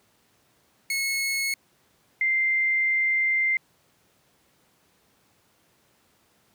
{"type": "tone pair in turn", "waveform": ["sawtooth", "sine"], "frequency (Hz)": [2185, 2090], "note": ["C#7", "C7"], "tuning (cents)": [-26, -2], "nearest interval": "minor second", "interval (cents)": 76, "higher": "first", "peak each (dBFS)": [-21, -20], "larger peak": "second", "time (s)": [[0.9, 1.54], [2.21, 3.57]], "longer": "second", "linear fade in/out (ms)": 2, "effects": ["pink hiss -64 dBFS RMS until 6.54 s", "high-pass 100 Hz 12 dB/octave"]}